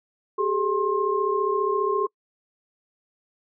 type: tone cluster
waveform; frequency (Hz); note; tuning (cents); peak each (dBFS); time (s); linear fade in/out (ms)
sine; 390.9 / 425.7 / 1064; G4 / G#4 / C6; -5 / +43 / +29; -25; 0.38-2.07; 10
effects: noise-tail reverb RT60 0.1 s tail -26 dB re dry